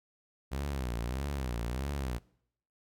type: tone with vibrato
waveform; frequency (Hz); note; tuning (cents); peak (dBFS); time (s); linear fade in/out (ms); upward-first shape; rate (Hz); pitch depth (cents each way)
sawtooth; 64.1; C2; -35; -29; 0.51-2.19; 20; sine; 1.6; 190
effects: noise-tail reverb RT60 0.7 s tail -23 dB re dry